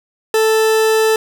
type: tone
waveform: 40% pulse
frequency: 440 Hz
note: A4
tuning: in tune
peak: -10 dBFS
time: 0.34-1.16 s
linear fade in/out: 2 ms
effects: none